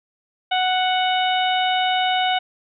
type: harmonic tone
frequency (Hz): 740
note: F#5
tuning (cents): 0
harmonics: 1 / 2 / 3 / 4 / 5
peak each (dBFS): -19 / -27 / -28 / -25 / -28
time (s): 0.51-2.39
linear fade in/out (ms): 10
effects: none